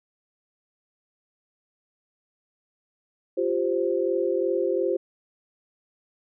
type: chord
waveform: sine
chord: F suspended second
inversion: none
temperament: equal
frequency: 349.2 / 392 / 523.3 Hz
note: F4 / G4 / C5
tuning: 0 / 0 / 0 cents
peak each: -26 dBFS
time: 3.37-4.97 s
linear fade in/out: 10 ms
effects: none